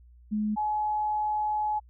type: tone pair in turn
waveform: sine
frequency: 212 / 848 Hz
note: G#3 / G#5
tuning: +36 / +36 cents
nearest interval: 2 octaves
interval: 2400 cents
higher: second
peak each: -25 dBFS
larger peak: neither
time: 0.31-0.56 / 0.56-1.8 s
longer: second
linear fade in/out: 20 ms
effects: added 60 Hz sine -51 dBFS peak until 1.89 s